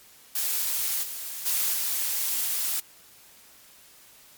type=noise with level steps; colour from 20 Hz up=blue; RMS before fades=-27 / -35 / -25 / -27 dBFS; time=0.35-2.8 s; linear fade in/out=5 ms; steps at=1.02 / 1.45 / 1.72 s; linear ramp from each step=20 ms; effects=white hiss -53 dBFS RMS until 4.37 s + MP3 96 kbps